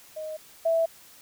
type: tone pair in turn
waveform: sine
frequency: 622.3 / 658 Hz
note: D#5 / E5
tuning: 0 / -3 cents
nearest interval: minor second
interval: 97 cents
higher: second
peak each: -32 / -20 dBFS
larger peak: second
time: 0.16-0.37 / 0.65-0.86 s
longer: neither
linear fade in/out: 10 ms
effects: white hiss -52 dBFS RMS until 1.21 s